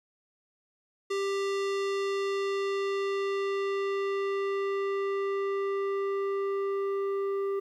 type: tone with low-pass filter sweep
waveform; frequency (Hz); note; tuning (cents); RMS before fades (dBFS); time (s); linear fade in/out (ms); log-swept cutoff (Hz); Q
square; 394.7; G4; +12; -30; 1.1-7.6; 10; 6500 to 1000; 0.83
effects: 11-bit